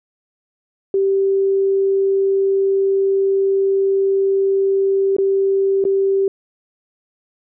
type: tone with dropouts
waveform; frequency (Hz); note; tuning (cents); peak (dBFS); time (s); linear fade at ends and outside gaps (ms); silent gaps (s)
sine; 390; G4; -9; -13; 0.94-6.28; 2; 5.166-5.184 / 5.841-5.851
effects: none